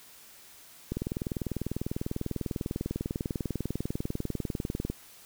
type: click train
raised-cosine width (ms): 3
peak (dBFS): -18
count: 81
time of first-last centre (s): 0.92-4.9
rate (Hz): 20.1
effects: white hiss -53 dBFS RMS until 5.25 s